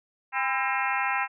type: harmonic tone with a mistuned harmonic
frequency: 267.2 Hz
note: C4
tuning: 36 cents sharp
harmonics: 3 / 4 / 5 / 6 / 7 / 8 / 9 / 10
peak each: -30 / -31 / -32 / -33 / -33 / -34 / -35 / -35 dBFS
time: 0.32-1.28 s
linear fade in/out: 50 ms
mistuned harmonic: 4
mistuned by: -90 cents
effects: none